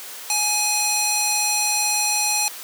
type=tone with band-pass filter; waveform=square; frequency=837 Hz; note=G#5; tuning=13 cents sharp; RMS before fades=-21 dBFS; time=0.3-2.48 s; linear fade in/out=0 ms; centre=7700 Hz; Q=1; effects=white hiss -36 dBFS RMS until 2.63 s + high-pass 400 Hz 12 dB/octave